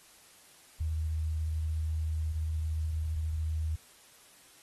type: tone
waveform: sine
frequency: 78.9 Hz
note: D#2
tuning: 25 cents sharp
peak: -29 dBFS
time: 0.8-3.76 s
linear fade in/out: 10 ms
effects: white hiss -58 dBFS RMS until 4.62 s + AAC 32 kbps